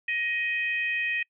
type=harmonic tone; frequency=627 Hz; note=D#5; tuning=13 cents sharp; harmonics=3 / 4 / 5; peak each=-29 / -28 / -41 dBFS; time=0.08-1.23 s; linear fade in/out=5 ms; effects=noise-tail reverb RT60 0.1 s tail -26 dB re dry